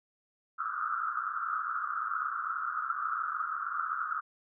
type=band-pass noise; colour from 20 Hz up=white; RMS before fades=-34 dBFS; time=0.58-4.21 s; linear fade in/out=20 ms; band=1200 to 1400 Hz; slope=96 dB/octave; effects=none